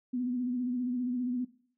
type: tone with vibrato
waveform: sine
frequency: 248.2 Hz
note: B3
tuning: 9 cents sharp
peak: -29 dBFS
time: 0.13-1.45 s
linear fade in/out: 10 ms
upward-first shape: sine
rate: 15 Hz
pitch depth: 51 cents each way
effects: noise-tail reverb RT60 0.5 s tail -18 dB re dry